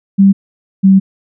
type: tone pair in turn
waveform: sine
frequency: 196 / 192.63 Hz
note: G3 / G3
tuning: 0 / -30 cents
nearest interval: unison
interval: 30 cents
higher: first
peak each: -3 dBFS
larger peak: neither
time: 0.18-0.33 / 0.83-1 s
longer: second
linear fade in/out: 20 ms
effects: none